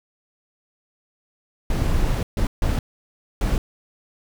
brown noise bursts at uneven times, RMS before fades -20 dBFS, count 4, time 1.7-2.23 / 2.37-2.47 / 2.62-2.79 / 3.41-3.58 s, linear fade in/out 2 ms, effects none

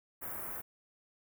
white band-stop noise, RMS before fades -41 dBFS, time 0.21-0.62 s, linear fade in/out 20 ms, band 1700 to 12000 Hz, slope 24 dB/octave, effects none

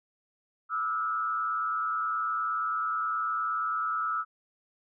sine tone with frequency modulation, 1305 Hz, E6, 18 cents flat, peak -27 dBFS, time 0.69-4.25 s, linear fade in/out 50 ms, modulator 109 Hz, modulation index 0.77, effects none

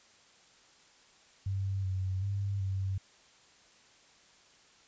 sine tone with pitch steps, 97.2 / 94.2 / 99.4 / 96.1 Hz, G2 / F#2 / G2 / G2, -14 / +32 / +25 / -34 cents, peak -30 dBFS, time 1.46-2.98 s, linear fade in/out 5 ms, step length 380 ms, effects white hiss -61 dBFS RMS until 4.87 s + resampled to 16000 Hz

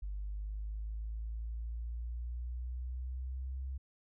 sine linear sweep, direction up, 49.38 to 66.6 Hz, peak -36 dBFS, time 0.02-3.78 s, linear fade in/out 10 ms, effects tanh soft clip ceiling -32 dBFS

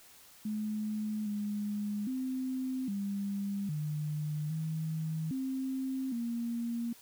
sine tone with pitch steps, 213.3 / 206.9 / 259.2 / 199.7 / 150.9 / 158.8 / 263.9 / 234.4 Hz, G#3 / G#3 / C4 / G3 / D3 / D#3 / C4 / A#3, +46 / -6 / -16 / +32 / +47 / +36 / +15 / +10 cents, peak -32 dBFS, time 0.45-6.93 s, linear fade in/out 5 ms, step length 810 ms, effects white hiss -57 dBFS RMS until 7.01 s

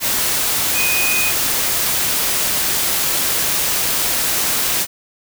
sine tone in noise, 2489 Hz, D#7, in tune, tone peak -18 dBFS, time 0.74-1.33 s, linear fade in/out 50 ms, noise white, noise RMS -18 dBFS, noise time 0-4.87 s, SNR -3 dB, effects none

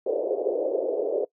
white band-pass noise, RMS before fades -26 dBFS, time 0.06-1.25 s, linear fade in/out 5 ms, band 370 to 570 Hz, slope 48 dB/octave, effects noise-tail reverb RT60 0.1 s tail -21 dB re dry

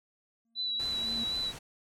triangle tone with exponential growth, 229.4 Hz, A#3, 28 cents flat, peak -34 dBFS, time 0.45-1.24 s, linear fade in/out 2 ms, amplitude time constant 170 ms
sine tone with vibrato, 3951 Hz, B7, in tune, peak -30 dBFS, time 0.55-1.53 s, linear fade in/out 50 ms, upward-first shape sine, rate 3.9 Hz, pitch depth 25 cents each way
pink low-pass noise, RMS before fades -45 dBFS, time 0.79-1.59 s, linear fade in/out 10 ms, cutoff 11000 Hz, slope 24 dB/octave
effects none

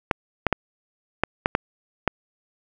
clicks, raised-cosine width 0.5 ms, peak -3 dBFS, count 7, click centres 0.112 / 0.467 / 0.527 / 1.236 / 1.459 / 1.551 / 2.077 s, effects none

